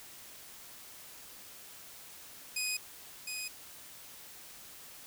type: tone with echo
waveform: 15% pulse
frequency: 2501 Hz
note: D#7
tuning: 8 cents sharp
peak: -25 dBFS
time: 2.56-2.77 s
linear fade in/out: 5 ms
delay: 710 ms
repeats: 1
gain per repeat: -5 dB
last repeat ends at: 3.48 s
effects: white hiss -51 dBFS RMS until 5.06 s